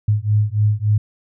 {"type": "beating tone pair", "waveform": "sine", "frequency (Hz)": [103.83, 107.33], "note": ["G#2", "A2"], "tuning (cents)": [0, -43], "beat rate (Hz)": 3.5, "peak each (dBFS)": -17, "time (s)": [0.08, 0.98], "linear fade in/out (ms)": 5, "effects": []}